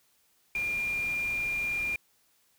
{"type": "tone in noise", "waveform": "sine", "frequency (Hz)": 2400, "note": "D7", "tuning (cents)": 37, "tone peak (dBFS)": -28, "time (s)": [0.55, 1.96], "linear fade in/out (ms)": 2, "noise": "pink", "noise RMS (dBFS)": -45, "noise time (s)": [0.55, 1.96], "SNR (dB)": 14, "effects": ["white hiss -68 dBFS RMS until 2.58 s"]}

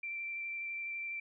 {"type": "tone with vibrato", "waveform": "sine", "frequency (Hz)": 2349, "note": "D7", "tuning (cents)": 0, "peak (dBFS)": -37, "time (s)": [0.03, 1.2], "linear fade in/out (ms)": 5, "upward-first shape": "square", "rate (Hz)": 12, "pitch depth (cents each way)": 8, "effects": []}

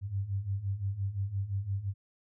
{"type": "beating tone pair", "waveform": "sine", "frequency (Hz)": [95, 100.8], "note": ["F#2", "G2"], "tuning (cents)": [46, 49], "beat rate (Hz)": 5.8, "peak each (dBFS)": [-36, -32], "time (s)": [0.01, 1.94], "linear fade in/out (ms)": 50, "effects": []}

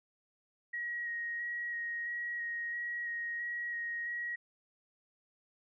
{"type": "tone with vibrato", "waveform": "sine", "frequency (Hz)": 1892, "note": "A#6", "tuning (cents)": 25, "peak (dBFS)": -35, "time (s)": [0.73, 4.36], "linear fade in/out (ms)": 10, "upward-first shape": "square", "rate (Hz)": 1.5, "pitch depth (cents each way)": 12, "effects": []}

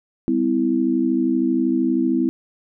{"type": "tone cluster", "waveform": "sine", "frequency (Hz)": [198.5, 254.6, 327.4], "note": ["G3", "C4", "E4"], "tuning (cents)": [22, -47, -12], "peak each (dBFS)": [-26, -19, -20], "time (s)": [0.28, 2.29], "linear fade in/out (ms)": 0, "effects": []}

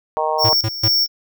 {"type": "harmonic tone", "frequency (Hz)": 155.56, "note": "D#3", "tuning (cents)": 0, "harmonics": [3, 4, 5, 6, 7], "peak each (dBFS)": [-25, -22, -23, -22, -26], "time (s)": [0.17, 0.53], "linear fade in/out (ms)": 0}
{"type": "tone with tremolo", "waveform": "square", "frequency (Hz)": 5470, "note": "F8", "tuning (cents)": -37, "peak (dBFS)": -14, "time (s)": [0.38, 1.08], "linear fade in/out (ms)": 50, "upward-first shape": "square", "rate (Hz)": 2.2, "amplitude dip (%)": 75}
{"type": "tone bursts", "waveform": "square", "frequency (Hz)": 110, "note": "A2", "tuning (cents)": 0, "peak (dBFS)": -18, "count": 3, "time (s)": [0.44, 0.885], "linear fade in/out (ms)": 10, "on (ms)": 55, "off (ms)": 140}
{"effects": []}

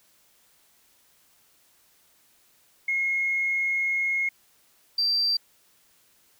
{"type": "tone pair in turn", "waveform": "sine", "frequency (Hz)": [2158, 4696], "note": ["C#7", "D8"], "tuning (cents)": [-47, -1], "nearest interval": "octave + minor second", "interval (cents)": 1346, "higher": "second", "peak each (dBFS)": [-22, -20], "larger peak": "second", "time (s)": [[2.88, 4.29], [4.98, 5.37]], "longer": "first", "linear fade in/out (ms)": 5, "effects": ["tanh soft clip ceiling -16 dBFS", "white hiss -62 dBFS RMS until 6.39 s"]}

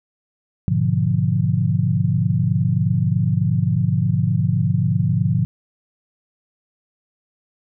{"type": "chord", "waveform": "sine", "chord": "G# diminished seventh", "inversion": "none", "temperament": "equal", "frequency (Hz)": [103.83, 123.47, 146.83, 174.61], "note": ["G#2", "B2", "D3", "F3"], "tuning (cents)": [0, 0, 0, 0], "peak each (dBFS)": -21, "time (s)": [0.68, 5.45], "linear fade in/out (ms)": 0, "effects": []}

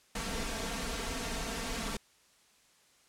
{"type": "noise with comb filter", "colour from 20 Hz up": "pink", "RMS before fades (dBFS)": -36, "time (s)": [0.15, 1.97], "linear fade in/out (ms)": 5, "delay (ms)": 4.4, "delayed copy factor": 0.95, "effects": ["white hiss -65 dBFS RMS until 3.08 s", "low-pass 9000 Hz 12 dB/octave"]}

